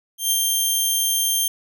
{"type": "tone with ADSR envelope", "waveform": "10% pulse", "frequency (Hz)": 3172, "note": "G7", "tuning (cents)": 20, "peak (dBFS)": -8, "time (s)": [0.18, 1.48], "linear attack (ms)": 130, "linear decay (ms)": 42, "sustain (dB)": -2, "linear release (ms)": 3, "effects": []}